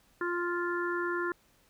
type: harmonic tone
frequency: 349.2 Hz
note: F4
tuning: in tune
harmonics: 1 / 3 / 4 / 5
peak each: -32 / -37 / -35 / -38 dBFS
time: 0.21-1.32 s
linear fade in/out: 2 ms
effects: pink hiss -66 dBFS RMS until 1.69 s